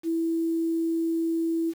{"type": "tone with quantisation", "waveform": "sine", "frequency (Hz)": 329.6, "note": "E4", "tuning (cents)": 0, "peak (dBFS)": -23, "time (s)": [0.03, 1.74], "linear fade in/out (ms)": 50, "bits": 8, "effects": []}